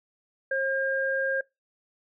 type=tone pair together; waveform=sine; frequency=537 / 1609.2 Hz; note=C5 / G6; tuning=+45 / +45 cents; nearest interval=octave + perfect fifth; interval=1900 cents; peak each=-27 dBFS; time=0.51-1.41 s; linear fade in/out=5 ms; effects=noise-tail reverb RT60 0.2 s tail -23 dB re dry